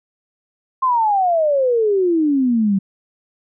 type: exponential sweep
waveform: sine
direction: down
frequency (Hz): 1067 to 188.9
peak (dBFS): -13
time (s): 0.82-2.79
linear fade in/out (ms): 10
effects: none